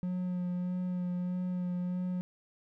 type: tone with vibrato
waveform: triangle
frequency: 180 Hz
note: F#3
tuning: 47 cents flat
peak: -29 dBFS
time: 0.03-2.21 s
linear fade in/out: 0 ms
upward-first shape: sine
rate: 1.6 Hz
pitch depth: 16 cents each way
effects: none